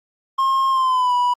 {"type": "tone with pitch glide", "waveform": "triangle", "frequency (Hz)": [1070, 981.2], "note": ["C6", "B5"], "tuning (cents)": [38, -12], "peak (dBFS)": -13, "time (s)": [0.38, 1.34], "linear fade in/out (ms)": 10, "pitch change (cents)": -150, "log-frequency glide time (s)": [0.7, 1.14], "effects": ["Opus 24 kbps"]}